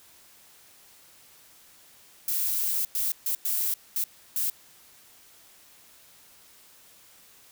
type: noise bursts at uneven times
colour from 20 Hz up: violet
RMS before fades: -27 dBFS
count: 6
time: 2.28-2.85 / 2.95-3.12 / 3.26-3.35 / 3.45-3.74 / 3.96-4.04 / 4.36-4.5 s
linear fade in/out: 2 ms
effects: white hiss -55 dBFS RMS until 7.51 s